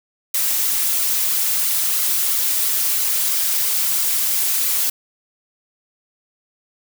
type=noise with flanger; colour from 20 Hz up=blue; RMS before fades=-19 dBFS; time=0.34-4.9 s; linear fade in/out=5 ms; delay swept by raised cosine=1.1 to 4.9 ms; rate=3 Hz; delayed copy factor=-0.55; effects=none